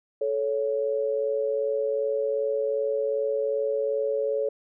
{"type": "tone pair together", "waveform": "sine", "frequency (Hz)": [435.4, 558], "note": ["A4", "C#5"], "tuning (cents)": [-18, 11], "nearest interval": "major third", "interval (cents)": 429, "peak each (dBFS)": -26, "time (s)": [0.21, 4.49], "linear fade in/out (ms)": 5, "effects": []}